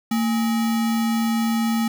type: tone with sample-and-hold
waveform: sine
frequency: 226.9 Hz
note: A#3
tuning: 47 cents flat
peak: -18 dBFS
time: 0.11-1.88 s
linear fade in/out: 5 ms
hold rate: 1050 Hz
effects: none